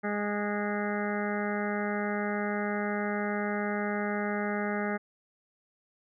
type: harmonic tone with a mistuned harmonic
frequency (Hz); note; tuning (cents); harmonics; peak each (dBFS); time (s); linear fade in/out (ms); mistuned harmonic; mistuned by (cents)
206.4; G#3; -10; 1 / 2 / 3 / 4 / 6 / 7 / 8 / 9 / 10; -32 / -35 / -37 / -38 / -40 / -40 / -41 / -42 / -42; 0.03-4.98; 20; 7; +15
effects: none